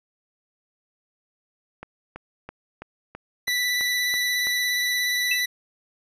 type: click train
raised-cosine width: 0.5 ms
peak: -21 dBFS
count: 9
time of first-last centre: 1.83-4.47 s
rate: 3.03 Hz
type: tone with vibrato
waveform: 25% pulse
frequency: 1974 Hz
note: B6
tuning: 1 cent flat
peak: -18 dBFS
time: 3.47-5.46 s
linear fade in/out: 10 ms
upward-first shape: sine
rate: 17 Hz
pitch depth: 14 cents each way
type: tone with exponential decay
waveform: sine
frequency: 2637 Hz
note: E7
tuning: in tune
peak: -18 dBFS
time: 5.31-5.42 s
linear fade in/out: 5 ms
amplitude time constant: 23 ms
effects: resampled to 32000 Hz